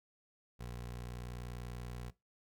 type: tone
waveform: 20% pulse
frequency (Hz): 60.4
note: B1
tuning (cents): -38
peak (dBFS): -38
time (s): 0.59-2.11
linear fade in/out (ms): 20
effects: noise-tail reverb RT60 0.2 s tail -18 dB re dry